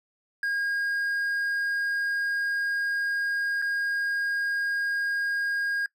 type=tone with dropouts; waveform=triangle; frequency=1627 Hz; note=G#6; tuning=36 cents flat; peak=-23 dBFS; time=0.43-5.86 s; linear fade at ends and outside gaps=2 ms; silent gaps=3.618-3.622 s; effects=noise-tail reverb RT60 0.1 s tail -21 dB re dry